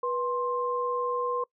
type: tone pair together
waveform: sine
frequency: 488.4 / 1053 Hz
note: B4 / C6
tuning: -19 / +11 cents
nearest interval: octave + minor second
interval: 1330 cents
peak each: -29 / -29 dBFS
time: 0.03-1.44 s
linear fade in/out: 5 ms
effects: noise-tail reverb RT60 0.1 s tail -24 dB re dry